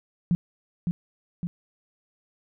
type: tone with echo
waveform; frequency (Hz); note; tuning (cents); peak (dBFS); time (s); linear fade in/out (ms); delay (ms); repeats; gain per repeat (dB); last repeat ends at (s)
sine; 174; F3; -6; -18; 0.31-0.35; 0; 560; 2; -4; 1.47
effects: none